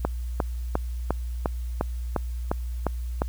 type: click train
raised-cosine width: 1 ms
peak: -9 dBFS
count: 10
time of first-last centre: 0.05-3.219 s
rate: 2.84 Hz
effects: added 60 Hz sine -28 dBFS peak until 3.28 s + white hiss -54 dBFS RMS until 3.28 s